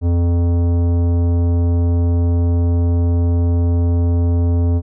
triangle tone with tanh clipping, 86 Hz, F2, 26 cents flat, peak -14 dBFS, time 0.01-4.82 s, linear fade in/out 50 ms, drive 18 dB, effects none

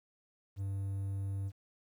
triangle tone, 98 Hz, G2, in tune, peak -32 dBFS, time 0.56-1.52 s, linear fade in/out 50 ms, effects 11-bit

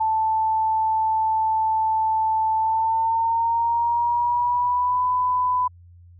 sine tone with pitch glide, 880 to 999.2 Hz, A5 to B5, 0 to +20 cents, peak -18 dBFS, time 0-5.68 s, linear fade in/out 10 ms, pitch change +220 cents, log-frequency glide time 2.56-5.04 s, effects added 87 Hz sine -45 dBFS peak until 6.19 s

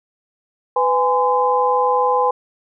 sine tone cluster, 500 / 827 / 1024 Hz, B4 / G#5 / C6, +21 / -8 / -38 cents, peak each -18 dBFS, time 0.76-2.31 s, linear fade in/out 5 ms, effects none

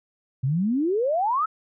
sine exponential sweep, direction up, 123.47 to 1338 Hz, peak -20 dBFS, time 0.43-1.46 s, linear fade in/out 10 ms, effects none

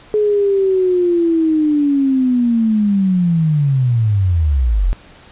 sine linear sweep, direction down, 426.3 to 38.89 Hz, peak -11 dBFS, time 0.14-4.93 s, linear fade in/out 0 ms, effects pink hiss -43 dBFS RMS until 5.31 s + resampled to 8000 Hz

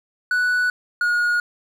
triangle tone pair in turn, 1480 / 1441.2 Hz, F#6 / F#6, 0 / -46 cents, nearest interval unison, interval 46 cents, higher first, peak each -15 / -15 dBFS, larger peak neither, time 0.31-0.7 / 1.01-1.4 s, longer neither, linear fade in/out 2 ms, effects none

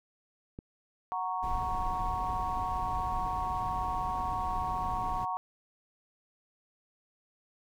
click, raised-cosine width 3 ms, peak -28 dBFS, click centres 0.589 s
sine chord, F# major, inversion none, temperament equal, 740 / 932.3 / 1108.7 Hz, F#5 / A#5 / C#6, 0 / 0 / 0 cents, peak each -35 dBFS, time 1.12-5.37 s, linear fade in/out 0 ms
brown noise, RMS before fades -38 dBFS, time 1.42-5.26 s, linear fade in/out 20 ms
effects none

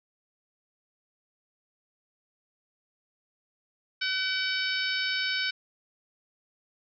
harmonic tone with a mistuned harmonic, 755 Hz, F#5, 35 cents sharp, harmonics 2 / 3 / 4 / 5 / 6 / 7, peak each -31 / -33 / -34 / -35 / -36 / -36 dBFS, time 4.01-5.51 s, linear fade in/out 10 ms, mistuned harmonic 3, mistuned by +21 cents, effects none

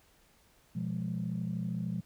sine chord, F diminished, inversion second, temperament equal, 123.47 / 174.61 / 207.7 Hz, Cb3 / F3 / Ab3, 0 / 0 / 0 cents, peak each -37 / -34 / -37 dBFS, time 0.75-2.01 s, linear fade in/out 10 ms, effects tanh soft clip ceiling -25 dBFS + pink hiss -65 dBFS RMS until 2.05 s

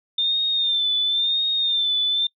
sine tone with vibrato, 3601 Hz, A7, 39 cents sharp, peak -18 dBFS, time 0.18-2.27 s, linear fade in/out 5 ms, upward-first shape sine, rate 0.96 Hz, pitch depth 58 cents each way, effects noise-tail reverb RT60 0.1 s tail -22 dB re dry

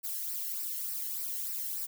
violet noise with flanger, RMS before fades -36 dBFS, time 0.03-1.87 s, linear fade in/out 20 ms, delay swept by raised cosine 0.29 to 0.86 ms, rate 3.4 Hz, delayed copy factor -0.65, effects none

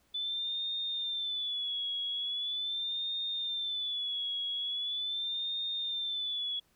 sine tone with vibrato, 3489 Hz, A7, 15 cents flat, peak -32 dBFS, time 0.14-6.6 s, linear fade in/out 10 ms, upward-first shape sine, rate 0.41 Hz, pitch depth 82 cents each way, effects pink hiss -70 dBFS RMS until 6.75 s

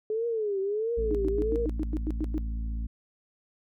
sine tone with vibrato, 425.5 Hz, G#4, 42 cents sharp, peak -26 dBFS, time 0.1-1.66 s, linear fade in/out 2 ms, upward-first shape triangle, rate 1.5 Hz, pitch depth 190 cents each way
harmonic tone, 55.5 Hz, A1, 16 cents sharp, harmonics 1 / 2 / 3 / 4 / 5, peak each -29 / -47 / -51 / -43 / -50 dBFS, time 0.97-2.87 s, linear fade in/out 10 ms
sine tone bursts, 307.9 Hz, D#4, 18 cents flat, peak -27 dBFS, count 10, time 1.11-2.38 s, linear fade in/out 0 ms, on 37 ms, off 100 ms
effects none

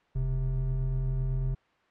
triangle tone pair together, 40.94 / 130.81 Hz, E1 / C3, -11 / 0 cents, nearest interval octave + minor sixth, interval 2011 cents, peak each -27 / -27 dBFS, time 0.15-1.55 s, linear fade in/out 10 ms, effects white hiss -65 dBFS RMS until 1.9 s + low-pass 2000 Hz 12 dB/octave

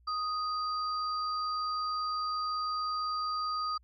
sine tone pair together, 1244.5 / 4699 Hz, D#6 / D8, 0 / 0 cents, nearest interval octave + major seventh, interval 2300 cents, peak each -31 / -39 dBFS, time 0.07-3.78 s, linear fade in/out 10 ms, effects added 60 Hz sine -60 dBFS peak until 3.83 s

